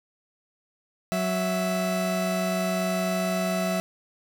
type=tone pair together; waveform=40% pulse; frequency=185.01 / 659.3 Hz; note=F#3 / E5; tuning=0 / 0 cents; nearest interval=octave + minor seventh; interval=2200 cents; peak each=-26 dBFS; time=1.12-3.8 s; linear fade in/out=0 ms; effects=none